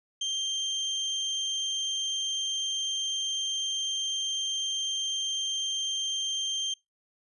35% pulse tone, 3162 Hz, G7, 14 cents sharp, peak -26 dBFS, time 0.21-6.74 s, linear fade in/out 5 ms, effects noise-tail reverb RT60 0.2 s tail -25 dB re dry + resampled to 24000 Hz

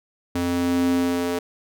square tone with high-pass filter sweep, 87.31 Hz, F2, in tune, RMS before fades -22 dBFS, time 0.35-1.39 s, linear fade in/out 5 ms, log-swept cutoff 180 to 360 Hz, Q 3.4, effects none

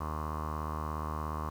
sawtooth tone with low-pass filter, 77 Hz, D#2, 17 cents flat, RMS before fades -36 dBFS, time 0-1.5 s, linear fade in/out 10 ms, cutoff 1100 Hz, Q 8.5, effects 9-bit

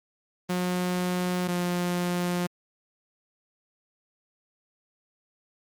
sawtooth tone pair in turn, 180 / 176.91 Hz, F#3 / F3, -47 / +23 cents, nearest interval unison, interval 30 cents, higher first, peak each -21 dBFS, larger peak neither, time 0.49-1.48 / 1.48-2.47 s, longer neither, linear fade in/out 10 ms, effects MP3 96 kbps

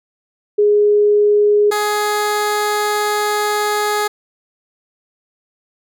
sine / 15% pulse tone pair in turn, 415.3 / 418.4 Hz, G#4 / G#4, 0 / +13 cents, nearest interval unison, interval 13 cents, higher second, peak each -9 dBFS, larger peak neither, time 0.58-1.71 / 1.71-4.08 s, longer second, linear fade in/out 10 ms, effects none

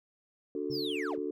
sine chord, D major, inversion none, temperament just, 293.7 / 367.1 / 440.5 Hz, D4 / F#4 / A4, 0 / -14 / +2 cents, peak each -36 dBFS, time 0.55-1.31 s, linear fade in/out 2 ms
sine tone with exponential decay, 140.5 Hz, C#3, 24 cents sharp, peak -38 dBFS, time 0.7-1.1 s, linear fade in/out 0 ms, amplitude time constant 86 ms
triangle linear sweep, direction down, 5530 to 35.46 Hz, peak -34 dBFS, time 0.7-1.19 s, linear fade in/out 50 ms
effects tanh soft clip ceiling -20 dBFS

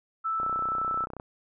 sine tone, 1318.5 Hz, E6, in tune, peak -26 dBFS, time 0.24-1.06 s, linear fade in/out 20 ms
click train, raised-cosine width 1 ms, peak -25 dBFS, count 26, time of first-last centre 0.4-1.199 s, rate 31.3 Hz
effects none

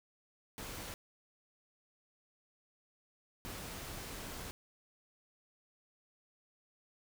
pink noise bursts at uneven times, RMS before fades -45 dBFS, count 2, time 0.58-0.94 / 3.45-4.51 s, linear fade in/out 0 ms, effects none

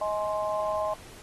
harmonic tone, 210 Hz, G#3, 19 cents sharp, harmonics 3 / 4 / 5, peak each -28 / -34 / -32 dBFS, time 0.01-0.94 s, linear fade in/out 5 ms, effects pink hiss -49 dBFS RMS until 1.22 s + AAC 32 kbps

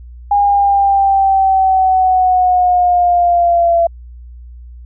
sine linear sweep, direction down, 815 to 675 Hz, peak -8 dBFS, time 0.31-3.87 s, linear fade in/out 5 ms, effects added 60 Hz sine -31 dBFS peak until 4.85 s

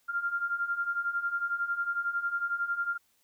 sine beating tone pair, 1388 / 1399 Hz, F6 / F6, -11 / +3 cents, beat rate 11 Hz, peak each -34 / -30 dBFS, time 0.08-2.98 s, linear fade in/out 20 ms, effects white hiss -70 dBFS RMS until 3.23 s

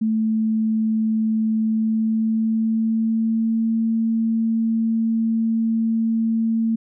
sine tone with pitch glide, 220 to 225.5 Hz, A3 to A3, 0 to +43 cents, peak -17 dBFS, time 0.01-6.76 s, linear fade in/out 10 ms, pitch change +43 cents, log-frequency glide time 1.6-3.73 s, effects none

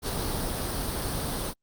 pink noise with comb filter, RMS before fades -30 dBFS, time 0.02-1.54 s, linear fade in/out 50 ms, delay 0.21 ms, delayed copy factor +0.5, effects Opus 48 kbps

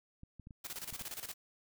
clicks, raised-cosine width 5 ms, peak -38 dBFS, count 6, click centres 0.234 / 0.397 / 0.471 / 0.508 / 0.927 / 1.012 s
white noise with tremolo, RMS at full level -42 dBFS, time 0.64-1.34 s, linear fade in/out 10 ms, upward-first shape square, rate 17 Hz, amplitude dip 75%
effects none

